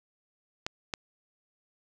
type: clicks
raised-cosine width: 0.2 ms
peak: -14 dBFS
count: 2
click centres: 0.665 / 0.938 s
effects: none